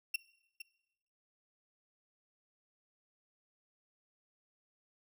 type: tone with echo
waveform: 35% pulse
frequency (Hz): 2727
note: F7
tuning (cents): -42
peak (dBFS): -29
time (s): 0.14-0.16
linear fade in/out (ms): 5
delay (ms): 460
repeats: 1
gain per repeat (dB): -12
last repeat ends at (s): 0.62
effects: noise-tail reverb RT60 0.9 s tail -20 dB re dry